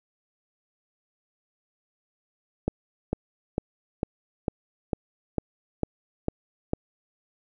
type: click train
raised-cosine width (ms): 2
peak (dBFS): -11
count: 10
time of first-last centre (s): 2.68-6.734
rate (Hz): 2.22
effects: none